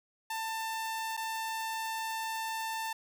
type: tone with dropouts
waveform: sawtooth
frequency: 892 Hz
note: A5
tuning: 23 cents sharp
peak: -30 dBFS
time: 0.3-2.93 s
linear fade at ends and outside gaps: 5 ms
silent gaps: 1.168-1.174 s
effects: none